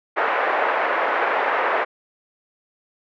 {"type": "band-pass noise", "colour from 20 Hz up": "pink", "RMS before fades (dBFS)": -21, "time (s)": [0.16, 1.85], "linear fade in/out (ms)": 20, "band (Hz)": [490, 2000], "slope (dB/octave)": 24, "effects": []}